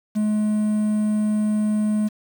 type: tone with quantisation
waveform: triangle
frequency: 212.5 Hz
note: G#3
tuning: 40 cents sharp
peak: -16 dBFS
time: 0.15-2.09 s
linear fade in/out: 20 ms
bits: 7
effects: none